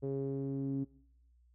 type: tone with low-pass filter sweep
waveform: sawtooth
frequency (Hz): 136.9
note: C#3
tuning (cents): -21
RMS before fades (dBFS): -36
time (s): 0.02-0.85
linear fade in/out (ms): 20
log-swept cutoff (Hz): 440 to 280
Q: 3.9
effects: noise-tail reverb RT60 0.7 s tail -21 dB re dry + added 60 Hz sine -63 dBFS peak until 1.54 s